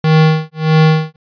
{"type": "tone with tremolo", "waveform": "square", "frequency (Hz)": 157.3, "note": "D#3", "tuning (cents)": 19, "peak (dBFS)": -6, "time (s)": [0.04, 1.16], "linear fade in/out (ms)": 2, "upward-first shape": "sine", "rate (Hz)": 1.6, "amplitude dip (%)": 100, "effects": ["resampled to 11025 Hz"]}